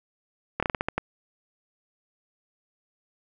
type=slowing click train; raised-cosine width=0.5 ms; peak=-10 dBFS; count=8; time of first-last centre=0.6-0.98 s; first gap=26 ms; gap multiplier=1.24; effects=none